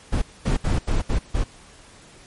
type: noise bursts at uneven times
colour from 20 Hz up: brown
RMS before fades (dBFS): -20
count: 6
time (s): 0.12-0.22 / 0.45-0.57 / 0.64-0.79 / 0.87-1.02 / 1.09-1.19 / 1.34-1.44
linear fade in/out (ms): 10
effects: pink hiss -48 dBFS RMS until 2.26 s + MP3 48 kbps